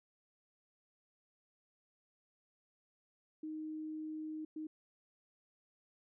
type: tone bursts at uneven times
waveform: sine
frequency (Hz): 311.1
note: D#4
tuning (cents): 0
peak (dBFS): -40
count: 2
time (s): 3.43-4.45 / 4.56-4.67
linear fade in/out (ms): 5
effects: none